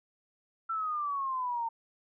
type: exponential sweep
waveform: sine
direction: down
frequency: 1347 to 907 Hz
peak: -30 dBFS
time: 0.69-1.69 s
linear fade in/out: 10 ms
effects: none